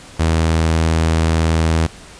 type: tone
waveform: sawtooth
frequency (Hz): 81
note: E2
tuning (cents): -30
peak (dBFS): -9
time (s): 0.19-1.87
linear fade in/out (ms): 10
effects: pink hiss -39 dBFS RMS until 2.19 s + resampled to 22050 Hz